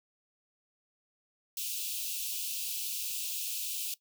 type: high-pass noise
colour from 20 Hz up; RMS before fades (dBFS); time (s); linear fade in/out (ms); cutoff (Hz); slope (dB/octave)
white; -36; 1.57-3.94; 2; 2500; 96
effects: noise-tail reverb RT60 0.1 s tail -18 dB re dry